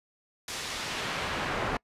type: noise with band-pass filter sweep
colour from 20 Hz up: brown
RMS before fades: -33 dBFS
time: 0.48-1.77 s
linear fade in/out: 2 ms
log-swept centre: 6300 to 1200 Hz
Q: 0.73
effects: noise-tail reverb RT60 0.1 s tail -26 dB re dry + resampled to 32000 Hz